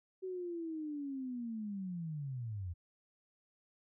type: linear sweep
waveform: sine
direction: down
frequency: 379.2 to 82.41 Hz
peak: -38 dBFS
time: 0.22-2.74 s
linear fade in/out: 20 ms
effects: none